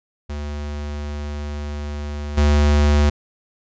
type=tone with level steps; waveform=square; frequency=73.42 Hz; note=D2; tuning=in tune; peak=-26 / -13 dBFS; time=0.29-3.1 s; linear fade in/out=10 ms; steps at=2.37 s; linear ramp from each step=10 ms; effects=resampled to 16000 Hz